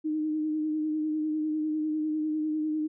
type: tone with vibrato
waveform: sine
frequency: 308.4 Hz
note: D#4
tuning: 15 cents flat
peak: -26 dBFS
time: 0.04-2.88 s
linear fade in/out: 20 ms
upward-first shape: sine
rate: 10 Hz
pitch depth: 25 cents each way
effects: none